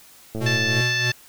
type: click train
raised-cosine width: 2 ms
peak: -17 dBFS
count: 51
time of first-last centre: 0.35-0.805 s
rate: 110 Hz
type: tone with tremolo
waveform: square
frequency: 122.4 Hz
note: B2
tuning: 15 cents flat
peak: -22 dBFS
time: 0.4-1.12 s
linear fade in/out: 20 ms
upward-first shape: sine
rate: 3.1 Hz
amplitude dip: 65%
type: harmonic tone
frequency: 880 Hz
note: A5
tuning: in tune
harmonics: 2 / 3 / 4 / 5 / 6 / 7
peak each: -23 / -27 / -29 / -31 / -33 / -34 dBFS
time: 0.46-1.12 s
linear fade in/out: 5 ms
effects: white hiss -49 dBFS RMS until 1.28 s